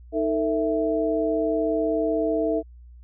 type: tone cluster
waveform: sine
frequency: 312.9 / 449 / 659 Hz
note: D#4 / A4 / E5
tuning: +10 / +35 / -1 cents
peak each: -25 dBFS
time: 0.12-2.63 s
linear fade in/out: 50 ms
effects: added 60 Hz sine -43 dBFS peak until 3.03 s